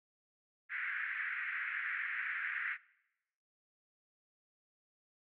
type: band-pass noise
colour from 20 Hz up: white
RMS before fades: -39 dBFS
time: 0.69-2.78 s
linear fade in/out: 50 ms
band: 1500 to 2100 Hz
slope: 48 dB/octave
effects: noise-tail reverb RT60 0.9 s tail -22 dB re dry